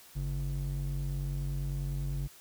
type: ring-modulated tone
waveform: triangle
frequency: 94.2 Hz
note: F#2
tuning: 32 cents sharp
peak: -26 dBFS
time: 0.15-2.28 s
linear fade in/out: 20 ms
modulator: 45.1 Hz
effects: white hiss -55 dBFS RMS until 2.4 s